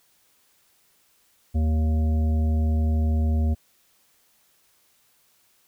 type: harmonic tone with a mistuned harmonic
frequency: 77.78 Hz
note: D#2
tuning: in tune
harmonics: 1 / 3 / 5 / 7 / 9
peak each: -19 / -29 / -41 / -42 / -42 dBFS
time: 1.54-3.55 s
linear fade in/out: 20 ms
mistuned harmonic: 7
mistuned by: +39 cents
effects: white hiss -63 dBFS RMS until 5.67 s

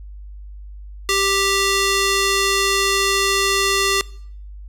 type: tone with band-pass filter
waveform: square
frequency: 392.9 Hz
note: G4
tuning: 4 cents sharp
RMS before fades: -18 dBFS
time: 1.09-4.01 s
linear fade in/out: 0 ms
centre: 4600 Hz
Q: 0.56
effects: noise-tail reverb RT60 0.6 s tail -22 dB re dry + added 50 Hz sine -33 dBFS peak until 4.68 s

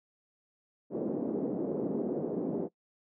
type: band-pass noise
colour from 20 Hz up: white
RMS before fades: -33 dBFS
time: 0.9-2.69 s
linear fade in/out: 50 ms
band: 190 to 440 Hz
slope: 24 dB/octave
effects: noise-tail reverb RT60 0.1 s tail -21 dB re dry

